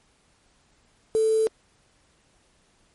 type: tone with quantisation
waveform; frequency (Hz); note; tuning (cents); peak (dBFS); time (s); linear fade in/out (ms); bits
sine; 440; A4; 0; -18; 1.15-1.47; 0; 6
effects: pink hiss -63 dBFS RMS until 2.94 s + MP3 48 kbps